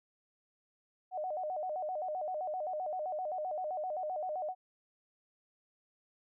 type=tone with vibrato; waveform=sine; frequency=673 Hz; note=E5; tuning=36 cents sharp; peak=-34 dBFS; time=1.11-4.55 s; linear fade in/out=50 ms; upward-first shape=square; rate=7.7 Hz; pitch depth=170 cents each way; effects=none